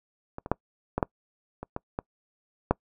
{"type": "clicks", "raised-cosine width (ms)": 1, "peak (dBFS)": [-22, -22, -8, -12, -8, -22, -17, -15, -6], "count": 9, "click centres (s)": [0.384, 0.461, 0.516, 0.98, 1.028, 1.63, 1.764, 1.989, 2.71], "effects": ["noise-tail reverb RT60 0.1 s tail -26 dB re dry"]}